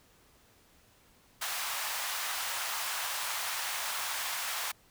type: high-pass noise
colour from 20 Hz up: pink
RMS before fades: -35 dBFS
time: 1.41-4.72 s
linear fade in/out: 10 ms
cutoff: 810 Hz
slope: 24 dB/octave
effects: pink hiss -63 dBFS RMS until 4.9 s